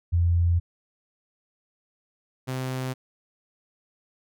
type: tone pair in turn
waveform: sine / sawtooth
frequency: 85.9 / 129.6 Hz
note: F2 / C3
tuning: -28 / -16 cents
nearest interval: perfect fifth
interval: 712 cents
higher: second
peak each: -18 / -24 dBFS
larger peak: first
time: 0.12-0.6 / 2.47-2.94 s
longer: first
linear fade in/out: 20 ms
effects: none